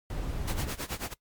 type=noise; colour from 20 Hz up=brown; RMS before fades=-33 dBFS; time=0.1-0.7 s; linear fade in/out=2 ms
type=noise with tremolo; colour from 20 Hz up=pink; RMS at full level=-33 dBFS; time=0.47-1.14 s; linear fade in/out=10 ms; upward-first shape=sine; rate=9.2 Hz; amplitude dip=90%
effects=noise-tail reverb RT60 0.1 s tail -21 dB re dry + MP3 96 kbps